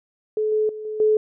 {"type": "tone with level steps", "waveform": "sine", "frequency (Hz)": 430, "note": "A4", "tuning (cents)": -40, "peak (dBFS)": [-19, -17, -30, -26, -14], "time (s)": [0.37, 1.17], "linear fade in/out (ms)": 2, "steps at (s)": [0.52, 0.69, 0.85, 1], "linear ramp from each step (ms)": 2, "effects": []}